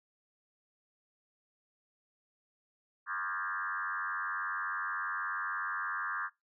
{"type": "tone with frequency modulation", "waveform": "sine", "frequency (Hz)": 1396.9, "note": "F6", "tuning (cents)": 0, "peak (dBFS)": -33, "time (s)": [3.06, 6.3], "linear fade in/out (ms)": 50, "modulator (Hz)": 93.7, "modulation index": 3.5, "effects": ["noise-tail reverb RT60 0.2 s tail -23 dB re dry"]}